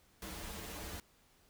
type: noise with comb filter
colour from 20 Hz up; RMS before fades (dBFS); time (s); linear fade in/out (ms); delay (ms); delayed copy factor
pink; -45; 0.22-1; 2; 7.8; -0.9
effects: pink hiss -68 dBFS RMS until 1.49 s